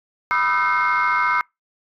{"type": "tone cluster", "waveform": "sine", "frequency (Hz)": [981, 1225, 1319, 1537, 2141], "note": ["B5", "D#6", "E6", "G6", "C7"], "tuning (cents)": [-12, -27, 1, -35, 39], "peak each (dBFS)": -22, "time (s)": [0.31, 1.41], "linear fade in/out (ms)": 0, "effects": ["noise-tail reverb RT60 0.2 s tail -26 dB re dry", "tanh soft clip ceiling -10 dBFS"]}